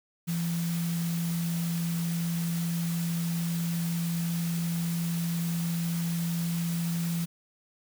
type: tone in noise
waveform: sine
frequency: 168.9 Hz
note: E3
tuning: 42 cents sharp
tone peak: -27 dBFS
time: 0.27-7.26 s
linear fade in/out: 20 ms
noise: white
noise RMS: -40 dBFS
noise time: 0.27-7.26 s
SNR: +10 dB
effects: none